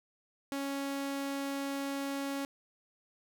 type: tone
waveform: sawtooth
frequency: 277.2 Hz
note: C#4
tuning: in tune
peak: -30 dBFS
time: 0.52-2.45 s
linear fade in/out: 0 ms
effects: none